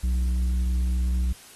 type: tone with tanh clipping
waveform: triangle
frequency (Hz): 62.1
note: B1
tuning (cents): +10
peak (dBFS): -22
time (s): 0.03-1.33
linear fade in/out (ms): 10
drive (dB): 10
effects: white hiss -48 dBFS RMS until 1.55 s + AAC 32 kbps